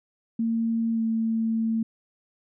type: tone with pitch glide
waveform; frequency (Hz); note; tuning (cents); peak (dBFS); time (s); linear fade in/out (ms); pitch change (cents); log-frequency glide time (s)
sine; 227.9 to 224.8; A#3 to A3; -39 to +37; -22; 0.39-1.83; 5; -24; 0.93-1
effects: none